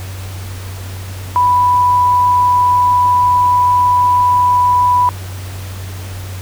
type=tone; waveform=sine; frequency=987.8 Hz; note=B5; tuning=in tune; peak=-8 dBFS; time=1.36-5.09 s; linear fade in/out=0 ms; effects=added 94 Hz sine -24 dBFS peak until 6.41 s + pink hiss -33 dBFS RMS until 6.41 s